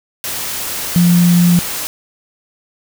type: tone in noise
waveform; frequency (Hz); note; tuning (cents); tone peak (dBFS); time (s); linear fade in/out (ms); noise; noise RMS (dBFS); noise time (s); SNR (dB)
sine; 174.5; F3; -1; -7; 0.96-1.59; 0; white; -22; 0.24-1.87; +12
effects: none